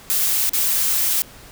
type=noise with dropouts; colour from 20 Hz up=blue; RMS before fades=-19 dBFS; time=0.1-1.22 s; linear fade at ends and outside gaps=0 ms; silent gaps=0.494-0.534 s; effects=pink hiss -43 dBFS RMS until 1.51 s

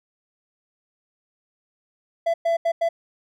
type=tone bursts at uneven times; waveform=triangle; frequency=670 Hz; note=E5; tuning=28 cents sharp; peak=-16 dBFS; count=4; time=2.26-2.34 / 2.45-2.57 / 2.65-2.72 / 2.81-2.89 s; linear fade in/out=10 ms; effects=none

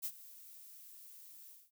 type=noise with ADSR envelope; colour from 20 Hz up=violet; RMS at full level=-37 dBFS; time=0.02-1.71 s; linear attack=30 ms; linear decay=60 ms; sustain=-18 dB; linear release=220 ms; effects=none

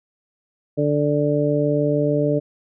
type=harmonic tone; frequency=146.83 Hz; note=D3; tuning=in tune; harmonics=1 / 2 / 3 / 4; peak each=-22 / -22 / -22 / -22 dBFS; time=0.77-2.4 s; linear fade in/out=20 ms; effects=none

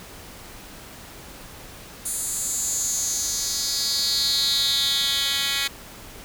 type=tone with high-pass filter sweep; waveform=10% pulse; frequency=277.2 Hz; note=C#4; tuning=in tune; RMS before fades=-24 dBFS; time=2.05-5.68 s; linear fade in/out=10 ms; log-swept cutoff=8800 to 2700 Hz; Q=4.4; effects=pink hiss -42 dBFS RMS until 6.24 s

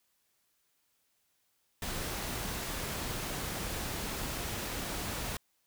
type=noise; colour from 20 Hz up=pink; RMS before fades=-37 dBFS; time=1.82-5.37 s; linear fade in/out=2 ms; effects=white hiss -75 dBFS RMS until 5.66 s

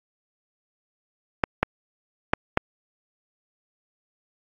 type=clicks; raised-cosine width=0.5 ms; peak=-3 dBFS; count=4; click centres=1.438 / 1.63 / 2.335 / 2.574 s; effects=AAC 32 kbps

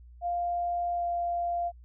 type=tone with pitch glide; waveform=sine; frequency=698.5 to 694.1 Hz; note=F5 to F5; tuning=0 to -11 cents; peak=-27 dBFS; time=0.21-1.72 s; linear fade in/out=50 ms; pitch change=-11 cents; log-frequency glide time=0.95-1.04 s; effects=added 60 Hz sine -48 dBFS peak until 1.84 s

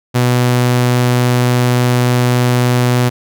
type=tone; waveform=sawtooth; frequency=123.5 Hz; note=B2; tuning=in tune; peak=-6 dBFS; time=0.14-3.1 s; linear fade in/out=20 ms; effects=none

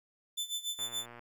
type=tone with tremolo; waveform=sawtooth; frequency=3521 Hz; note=A7; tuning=in tune; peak=-29 dBFS; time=0.37-1.06 s; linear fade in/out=10 ms; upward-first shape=sine; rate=7 Hz; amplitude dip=85%
type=click train; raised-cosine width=0.5 ms; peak=-34 dBFS; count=49; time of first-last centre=0.79-1.193 s; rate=119 Hz
effects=11-bit

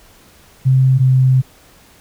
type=tone pair in turn; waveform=sine; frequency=131.3 / 130.17 Hz; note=C3 / C3; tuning=+6 / -9 cents; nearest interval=unison; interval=15 cents; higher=first; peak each=-8 dBFS; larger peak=neither; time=0.65-0.99 / 0.99-1.42 s; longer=second; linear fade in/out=20 ms; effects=pink hiss -47 dBFS RMS until 2 s

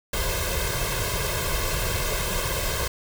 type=noise with comb filter; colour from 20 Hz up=pink; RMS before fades=-26 dBFS; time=0.13-2.88 s; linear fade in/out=5 ms; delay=1.9 ms; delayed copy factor=+0.85; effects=none

